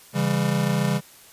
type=chord; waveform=square; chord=C# diminished; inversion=none; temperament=just; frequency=138.59 / 166.31 / 199.57 Hz; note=C#3 / E3 / G3; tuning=0 / +16 / +31 cents; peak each=-25 / -26 / -25 dBFS; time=0.13-1.01 s; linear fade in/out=50 ms; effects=white hiss -49 dBFS RMS until 1.32 s + resampled to 32000 Hz